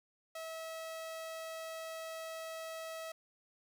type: tone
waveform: sawtooth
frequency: 647 Hz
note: E5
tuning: 32 cents flat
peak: -38 dBFS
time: 0.35-3.12 s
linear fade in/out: 5 ms
effects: none